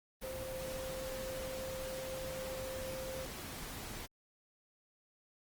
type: tone in noise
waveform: sine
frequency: 523.3 Hz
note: C5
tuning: in tune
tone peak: -41 dBFS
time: 0.22-3.26 s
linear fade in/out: 20 ms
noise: pink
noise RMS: -45 dBFS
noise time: 0.21-4.07 s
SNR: +1 dB
effects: Opus 24 kbps